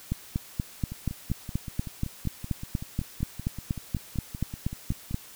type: two click trains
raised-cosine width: 5 ms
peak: -14 / -23 dBFS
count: 22 / 23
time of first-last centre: 0.12-5.144 / 0.92-5.11 s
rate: 4.18 / 5.25 Hz
effects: white hiss -48 dBFS RMS until 5.35 s